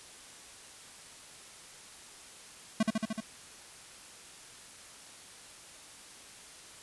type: tone with echo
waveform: square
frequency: 220 Hz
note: A3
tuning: in tune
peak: -24 dBFS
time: 2.8-2.83 s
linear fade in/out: 5 ms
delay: 75 ms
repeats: 5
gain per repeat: -2 dB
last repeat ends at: 3.205 s
effects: white hiss -51 dBFS RMS until 6.82 s + resampled to 24000 Hz